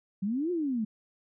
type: exponential two-way sweep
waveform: sine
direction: up then down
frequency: 185 to 365.8 to 207.3 Hz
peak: -27 dBFS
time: 0.22-0.85 s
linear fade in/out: 10 ms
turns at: 0.51 s
effects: none